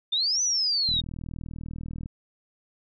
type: exponential two-way sweep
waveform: sine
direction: up then down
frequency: 3520 to 6110 to 3691 Hz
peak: -22 dBFS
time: 0.12-1.01 s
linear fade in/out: 10 ms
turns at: 0.42 s
type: click train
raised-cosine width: 5 ms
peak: -24 dBFS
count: 48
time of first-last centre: 0.89-2.059 s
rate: 40.2 Hz
effects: none